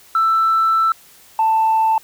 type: tone pair in turn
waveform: sine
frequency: 1327 / 885.7 Hz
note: E6 / A5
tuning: +11 / +11 cents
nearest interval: perfect fifth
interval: 700 cents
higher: first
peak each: -11 dBFS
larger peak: neither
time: 0.15-0.92 / 1.39-1.98 s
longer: first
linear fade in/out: 2 ms
effects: tanh soft clip ceiling -9 dBFS + white hiss -47 dBFS RMS until 2.03 s